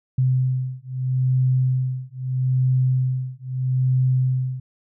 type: beating tone pair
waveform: sine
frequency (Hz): 128.5 / 129.28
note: C3 / C3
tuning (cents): -31 / -20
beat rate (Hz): 0.78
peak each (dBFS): -21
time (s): 0.18-4.6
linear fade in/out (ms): 5
effects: none